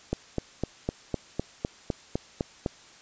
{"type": "click train", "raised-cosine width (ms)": 2, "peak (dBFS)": -13, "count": 11, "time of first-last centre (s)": [0.13, 2.662], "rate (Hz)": 3.95, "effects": ["white hiss -52 dBFS RMS until 3.01 s", "resampled to 16000 Hz"]}